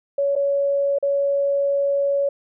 sine tone with dropouts, 561 Hz, C#5, 21 cents sharp, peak -17 dBFS, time 0.18-2.29 s, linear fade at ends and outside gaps 5 ms, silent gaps 0.354-0.361 / 0.986-1.026 s, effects none

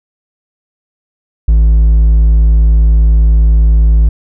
sine tone with hard clipping, 55 Hz, A1, in tune, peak -5 dBFS, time 1.48-4.09 s, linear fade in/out 5 ms, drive 3 dB, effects none

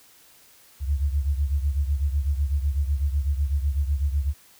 sine beating tone pair, 69.3 / 77.3 Hz, C#2 / D#2, 0 / -11 cents, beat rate 8 Hz, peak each -22 / -27 dBFS, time 0.8-4.34 s, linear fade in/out 50 ms, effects white hiss -54 dBFS RMS until 4.59 s

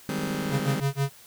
sawtooth chord, Ab major seventh, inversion second, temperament just, 155.74 / 194.67 / 207.7 / 259.6 Hz, Eb3 / G3 / Ab3 / C4, +2 / -12 / 0 / -13 cents, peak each -29 dBFS, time 0.09-0.8 s, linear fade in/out 0 ms
clicks, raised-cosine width 2 ms, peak -29 dBFS, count 12, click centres 0.189 / 0.234 / 0.276 / 0.307 / 0.349 / 0.391 / 0.427 / 0.458 / 0.497 / 0.528 / 0.564 / 0.598 s
square tone with tremolo, 138.7 Hz, C#3, 1 cent sharp, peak -22 dBFS, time 0.5-1.13 s, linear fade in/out 50 ms, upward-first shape sine, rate 6.2 Hz, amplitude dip 100%
effects white hiss -51 dBFS RMS until 1.26 s

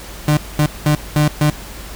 35% pulse tone bursts at uneven times, 149.8 Hz, D3, 35 cents sharp, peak -9 dBFS, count 5, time 0.28-0.37 / 0.59-0.66 / 0.86-0.95 / 1.16-1.28 / 1.41-1.5 s, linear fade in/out 2 ms, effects added 50 Hz sine -33 dBFS peak until 1.95 s + pink hiss -34 dBFS RMS until 1.95 s

